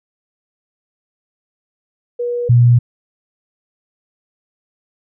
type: tone pair in turn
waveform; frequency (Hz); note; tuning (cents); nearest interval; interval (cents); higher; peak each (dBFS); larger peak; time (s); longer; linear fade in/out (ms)
sine; 482.4 / 120.6; B4 / B2; -41 / -41; 2 octaves; 2400; first; -17 / -6; second; 2.19-2.49 / 2.49-2.79; neither; 10
effects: none